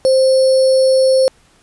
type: tone with sample-and-hold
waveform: sine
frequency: 525 Hz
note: C5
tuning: 6 cents sharp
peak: -8 dBFS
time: 0.05-1.28 s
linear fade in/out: 0 ms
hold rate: 4900 Hz
effects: pink hiss -52 dBFS RMS until 1.62 s + resampled to 24000 Hz